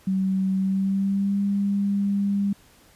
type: tone with pitch glide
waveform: sine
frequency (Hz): 190.5 to 200.1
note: G3 to G3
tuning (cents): -49 to +36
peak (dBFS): -20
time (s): 0.07-2.53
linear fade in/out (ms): 5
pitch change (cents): +85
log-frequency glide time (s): 0.56-1.41
effects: pink hiss -55 dBFS RMS until 2.95 s + resampled to 32000 Hz